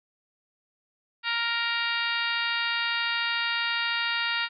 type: harmonic tone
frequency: 467.1 Hz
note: A#4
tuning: 3 cents sharp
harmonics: 2 / 3 / 4 / 5 / 6 / 7 / 8 / 9 / 10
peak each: -36 / -31 / -31 / -34 / -32 / -40 / -34 / -41 / -39 dBFS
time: 1.23-4.49 s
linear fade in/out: 50 ms
effects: none